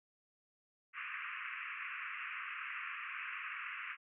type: band-pass noise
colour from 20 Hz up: white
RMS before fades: -44 dBFS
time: 0.93-3.97 s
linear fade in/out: 50 ms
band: 1100 to 2700 Hz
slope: 96 dB/octave
effects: none